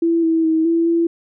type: tone with pitch steps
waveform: sine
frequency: 333.9 / 325.7 / 320.1 / 333 / 335.8 Hz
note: E4 / E4 / D#4 / E4 / E4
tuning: +22 / -21 / +49 / +18 / +32 cents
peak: -13 dBFS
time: 0.02-1.07 s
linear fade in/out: 5 ms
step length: 210 ms
effects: none